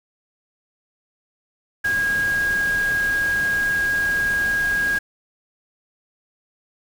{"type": "tone in noise", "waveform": "sine", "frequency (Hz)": 1636, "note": "G#6", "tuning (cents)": -26, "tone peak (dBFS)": -18, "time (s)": [1.84, 4.99], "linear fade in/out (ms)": 10, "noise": "pink", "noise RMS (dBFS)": -33, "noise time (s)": [1.84, 4.99], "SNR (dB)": 12, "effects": []}